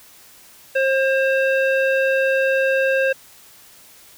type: tone with low-pass filter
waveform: square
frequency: 534 Hz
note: C5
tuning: 35 cents sharp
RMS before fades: -18 dBFS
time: 0.75-3.13 s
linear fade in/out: 10 ms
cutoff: 2200 Hz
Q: 4.8
effects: white hiss -47 dBFS RMS until 4.17 s